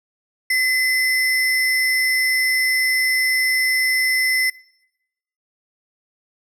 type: tone with sample-and-hold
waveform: sine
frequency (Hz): 2032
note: B6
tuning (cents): +49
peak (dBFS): -15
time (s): 0.5-4.5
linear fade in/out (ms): 5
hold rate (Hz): 7350
effects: noise-tail reverb RT60 0.9 s tail -23 dB re dry + low-pass 12000 Hz 12 dB/octave